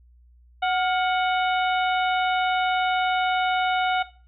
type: harmonic tone with a mistuned harmonic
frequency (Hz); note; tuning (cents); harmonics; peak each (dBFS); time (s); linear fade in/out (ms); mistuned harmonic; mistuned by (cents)
740; F#5; 0; 1 / 2 / 3 / 4 / 5; -21 / -28 / -32 / -33 / -36; 0.62-4.03; 10; 2; -76
effects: noise-tail reverb RT60 0.4 s tail -17 dB re dry + added 60 Hz sine -51 dBFS peak until 4.27 s